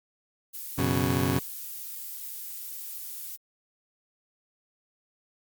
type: noise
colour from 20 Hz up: violet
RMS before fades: -38 dBFS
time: 0.53-3.37 s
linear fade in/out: 20 ms
type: chord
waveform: 20% pulse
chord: F# suspended fourth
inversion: none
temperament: just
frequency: 92.5 / 123.33 / 138.75 Hz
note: F#2 / B2 / C#3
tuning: 0 / -2 / +2 cents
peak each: -24 dBFS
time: 0.78-1.39 s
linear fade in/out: 5 ms
effects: Opus 48 kbps